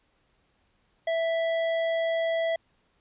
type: tone with hard clipping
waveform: triangle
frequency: 659.3 Hz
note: E5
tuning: in tune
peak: -26 dBFS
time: 1.07-2.56 s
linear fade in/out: 5 ms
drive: 16 dB
effects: pink hiss -69 dBFS RMS until 3 s + resampled to 8000 Hz